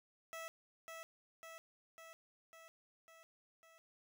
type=tone with echo; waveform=15% pulse; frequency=654 Hz; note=E5; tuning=14 cents flat; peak=-39 dBFS; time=0.33-0.48 s; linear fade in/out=0 ms; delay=550 ms; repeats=6; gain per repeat=-3 dB; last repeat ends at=3.78 s; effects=none